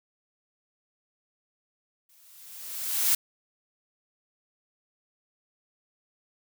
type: noise with exponential growth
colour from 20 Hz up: blue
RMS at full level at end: -21 dBFS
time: 2.09-3.15 s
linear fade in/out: 5 ms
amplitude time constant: 230 ms
effects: none